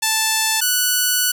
5% pulse tone pair in turn, 880 / 1480 Hz, A5 / F#6, 0 / 0 cents, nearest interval major sixth, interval 900 cents, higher second, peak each -4 dBFS, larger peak neither, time 0.02-0.61 / 0.61-1.32 s, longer second, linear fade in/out 10 ms, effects none

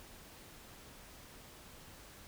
silence, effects pink hiss -55 dBFS RMS until 2.27 s

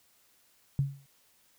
sine tone with exponential decay, 138.59 Hz, C#3, in tune, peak -21 dBFS, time 0.79-1.06 s, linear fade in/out 0 ms, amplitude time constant 57 ms, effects white hiss -66 dBFS RMS until 1.58 s

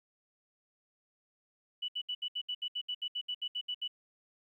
sine tone bursts, 2960 Hz, F#7, in tune, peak -33 dBFS, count 16, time 1.82-3.879 s, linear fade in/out 10 ms, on 64 ms, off 69 ms, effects 12-bit

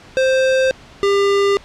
square tone pair in turn, 524 / 399.6 Hz, C5 / G4, +2 / +33 cents, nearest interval perfect fourth, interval 469 cents, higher first, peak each -13 dBFS, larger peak neither, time 0.17-0.71 / 1.03-1.57 s, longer neither, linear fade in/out 0 ms, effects pink hiss -42 dBFS RMS until 1.64 s + low-pass 5000 Hz 12 dB/octave

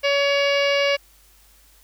harmonic tone with a mistuned harmonic, 564 Hz, C#5, 30 cents sharp, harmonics 1 / 2 / 3 / 4 / 5 / 6 / 7 / 8 / 9 / 10, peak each -19 / -30 / -29 / -24 / -26 / -38 / -36 / -35 / -34 / -40 dBFS, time 0.03-0.97 s, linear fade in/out 20 ms, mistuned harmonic 9, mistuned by -38 cents, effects added 50 Hz sine -55 dBFS peak until 1.83 s + white hiss -55 dBFS RMS until 1.83 s

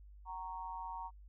sine tone with amplitude modulation, 930 Hz, A#5, 4 cents flat, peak -37 dBFS, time 0.25-1.11 s, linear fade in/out 50 ms, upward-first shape sine, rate 175 Hz, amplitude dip 90%, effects added 50 Hz sine -53 dBFS peak until 1.28 s

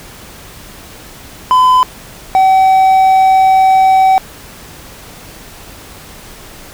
triangle tone pair in turn, 1013 / 762.1 Hz, B5 / G5, +44 / -49 cents, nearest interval perfect fourth, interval 493 cents, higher first, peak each -3 dBFS, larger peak neither, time 1.51-1.83 / 2.35-4.18 s, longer second, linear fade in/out 0 ms, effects pink hiss -34 dBFS RMS until 6.73 s

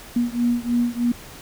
sine beating tone pair, 238.3 / 241.5 Hz, A#3 / B3, +38 / -39 cents, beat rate 3.2 Hz, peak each -21 / -22 dBFS, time 0.16-1.12 s, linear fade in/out 5 ms, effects pink hiss -41 dBFS RMS until 1.41 s

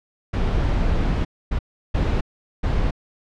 brown noise bursts at uneven times, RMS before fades -20 dBFS, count 4, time 0.33-1.25 / 1.51-1.59 / 1.94-2.21 / 2.63-2.91 s, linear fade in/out 10 ms, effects low-pass 4000 Hz 12 dB/octave

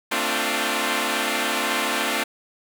5% pulse chord, D minor seventh, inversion second, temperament equal with one note detuned, 223.7 / 261.6 / 293.7 / 349.2 Hz, A3 / C4 / D4 / F4, +29 / 0 / 0 / 0 cents, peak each -16 dBFS, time 0.11-2.24 s, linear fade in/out 10 ms, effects none

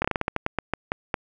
slowing click train, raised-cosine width 0.5 ms, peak -8 dBFS, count 13, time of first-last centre 0.02-1.142 s, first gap 25 ms, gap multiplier 1.22, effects none

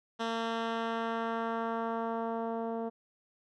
10% pulse tone with low-pass filter sweep, 228.1 Hz, A#3, 37 cents flat, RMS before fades -34 dBFS, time 0.19-2.9 s, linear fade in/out 20 ms, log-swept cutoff 4200 to 580 Hz, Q 1, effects none

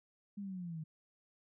sine linear sweep, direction down, 206.1 to 153.2 Hz, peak -40 dBFS, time 0.37-0.84 s, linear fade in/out 10 ms, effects none

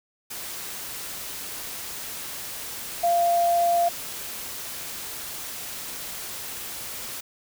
sine tone in noise, 690 Hz, F5, 21 cents flat, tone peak -18 dBFS, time 3.03-3.89 s, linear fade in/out 10 ms, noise white, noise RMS -35 dBFS, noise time 0.3-7.21 s, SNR +14 dB, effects none

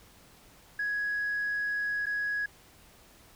sine tone with dropouts, 1668 Hz, G#6, 7 cents sharp, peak -27 dBFS, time 0.79-2.46 s, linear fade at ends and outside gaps 5 ms, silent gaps 2.058-2.066 s, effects tanh soft clip ceiling -25 dBFS + pink hiss -57 dBFS RMS until 3.35 s

